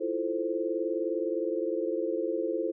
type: chord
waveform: sine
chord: F major seventh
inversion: third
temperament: equal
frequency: 329.6 / 349.2 / 440 / 523.3 Hz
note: E4 / F4 / A4 / C5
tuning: 0 / 0 / 0 / 0 cents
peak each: -33 dBFS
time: 0-2.72 s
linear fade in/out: 20 ms
effects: none

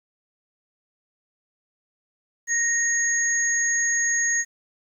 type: tone pair together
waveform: sine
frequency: 1864.7 / 6614 Hz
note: A#6 / G#8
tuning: 0 / -8 cents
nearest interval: octave + minor seventh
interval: 2192 cents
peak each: -23 / -22 dBFS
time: 2.47-4.45 s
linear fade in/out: 50 ms
effects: 9-bit

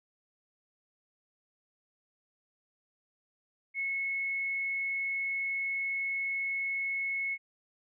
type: tone with frequency modulation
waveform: sine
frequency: 2190 Hz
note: C#7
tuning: 22 cents flat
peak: -30 dBFS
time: 3.74-7.38 s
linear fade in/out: 50 ms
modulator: 54.1 Hz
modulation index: 0.23
effects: none

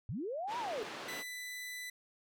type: linear two-way sweep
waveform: sine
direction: up then down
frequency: 87.4 to 995 to 390.8 Hz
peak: -36 dBFS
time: 0.09-0.83 s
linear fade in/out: 0 ms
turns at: 0.58 s
type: band-pass noise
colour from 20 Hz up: pink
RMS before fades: -45 dBFS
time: 0.47-1.24 s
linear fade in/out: 50 ms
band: 330 to 4000 Hz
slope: 12 dB/octave
type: tone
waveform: sawtooth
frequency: 1993 Hz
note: B6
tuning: 15 cents sharp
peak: -38 dBFS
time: 1.08-1.9 s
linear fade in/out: 5 ms
effects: none

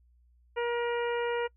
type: harmonic tone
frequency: 475.2 Hz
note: A#4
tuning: 33 cents sharp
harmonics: 1 / 2 / 3 / 4 / 5 / 6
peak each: -29 / -35 / -39 / -41 / -43 / -45 dBFS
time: 0.56-1.48 s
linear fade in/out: 20 ms
effects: noise-tail reverb RT60 0.1 s tail -26 dB re dry + added 60 Hz sine -60 dBFS peak until 1.56 s

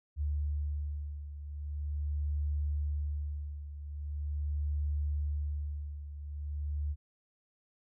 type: beating tone pair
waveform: sine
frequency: 73.42 / 73.84 Hz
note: D2 / D2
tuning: 0 / +10 cents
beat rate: 0.42 Hz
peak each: -33 / -38 dBFS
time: 0.16-6.96 s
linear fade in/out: 50 ms
effects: none

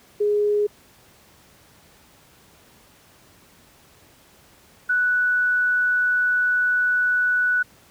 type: tone pair in turn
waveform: sine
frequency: 415.3 / 1480 Hz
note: G#4 / F#6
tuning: 0 / 0 cents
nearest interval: octave + minor seventh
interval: 2200 cents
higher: second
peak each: -17 dBFS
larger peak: neither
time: 0.2-0.67 / 4.89-7.63 s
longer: second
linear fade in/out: 10 ms
effects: pink hiss -53 dBFS RMS until 7.9 s + high-pass 60 Hz 12 dB/octave

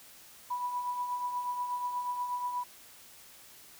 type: tone with tremolo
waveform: sine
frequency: 984 Hz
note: B5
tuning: 7 cents flat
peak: -29 dBFS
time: 0.5-2.64 s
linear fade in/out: 10 ms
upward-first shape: triangle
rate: 8.3 Hz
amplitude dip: 55%
effects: white hiss -54 dBFS RMS until 3.79 s

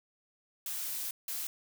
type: noise bursts at uneven times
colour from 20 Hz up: blue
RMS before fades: -37 dBFS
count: 2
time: 0.66-1.11 / 1.28-1.47 s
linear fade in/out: 2 ms
effects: none

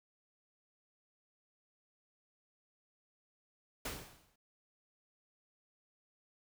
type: noise with exponential decay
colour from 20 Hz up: pink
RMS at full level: -38 dBFS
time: 3.85-4.36 s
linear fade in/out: 5 ms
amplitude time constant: 110 ms
effects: none

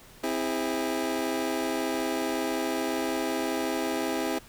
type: chord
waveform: 25% pulse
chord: C augmented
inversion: none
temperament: just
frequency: 261.6 / 327 / 408.8 Hz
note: C4 / E4 / G#4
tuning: 0 / -14 / -27 cents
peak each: -28 / -27 / -29 dBFS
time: 0.23-4.39 s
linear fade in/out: 10 ms
effects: pink hiss -52 dBFS RMS until 4.48 s

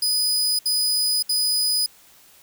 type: tone bursts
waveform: sawtooth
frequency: 4978 Hz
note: D#8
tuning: in tune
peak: -16 dBFS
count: 3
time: 0.02-1.862 s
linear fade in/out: 5 ms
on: 570 ms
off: 66 ms
effects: white hiss -52 dBFS RMS until 2.42 s

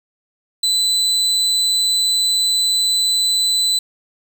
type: tone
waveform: 35% pulse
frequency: 4003 Hz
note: B7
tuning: 23 cents sharp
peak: -13 dBFS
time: 0.63-3.79 s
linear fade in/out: 5 ms
effects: none

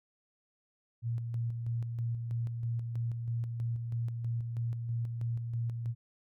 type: tone with tremolo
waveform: sine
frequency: 116.9 Hz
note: A#2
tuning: 5 cents sharp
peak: -30 dBFS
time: 1.02-5.95 s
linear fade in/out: 50 ms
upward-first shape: square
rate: 3.1 Hz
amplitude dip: 40%
effects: none

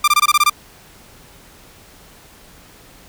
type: tone bursts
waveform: sawtooth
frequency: 1189 Hz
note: D6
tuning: 21 cents sharp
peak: -6 dBFS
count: 8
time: 0.04-0.498 s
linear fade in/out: 5 ms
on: 38 ms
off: 22 ms
effects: pink hiss -45 dBFS RMS until 3.08 s

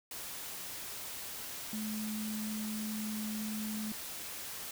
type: tone in noise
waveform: sine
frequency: 215 Hz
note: A3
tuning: 40 cents flat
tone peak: -36 dBFS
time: 1.73-3.92 s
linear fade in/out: 2 ms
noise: white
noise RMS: -43 dBFS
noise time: 0.11-4.71 s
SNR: +4 dB
effects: none

